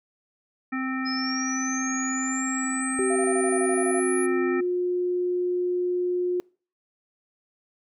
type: harmonic tone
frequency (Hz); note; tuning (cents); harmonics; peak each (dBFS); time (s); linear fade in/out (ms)
261.6; C4; 0; 1 / 3 / 5 / 7 / 9; -27 / -40 / -34 / -34 / -39; 0.72-4.61; 10
type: linear sweep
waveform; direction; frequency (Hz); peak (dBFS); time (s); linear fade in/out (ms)
sine; up; 5080 to 10548; -30; 1.05-4.27; 20
type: tone with pitch glide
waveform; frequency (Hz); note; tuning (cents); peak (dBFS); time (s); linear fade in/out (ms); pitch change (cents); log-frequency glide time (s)
sine; 383.8 to 358.1; G4 to F4; -37 to +43; -22; 2.99-6.4; 0; -120; 3.21-4.43
type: tone bursts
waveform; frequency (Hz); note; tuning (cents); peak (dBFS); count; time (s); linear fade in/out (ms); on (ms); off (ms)
sine; 690; F5; -21; -28; 11; 3.1-3.999; 5; 59; 25
effects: noise-tail reverb RT60 0.4 s tail -26 dB re dry